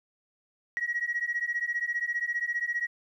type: beating tone pair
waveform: sine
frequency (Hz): 1900 / 1915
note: A#6 / A#6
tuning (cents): +33 / +46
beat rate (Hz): 15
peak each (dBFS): -30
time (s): 0.77-2.87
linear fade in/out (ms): 0
effects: tanh soft clip ceiling -21 dBFS + 11-bit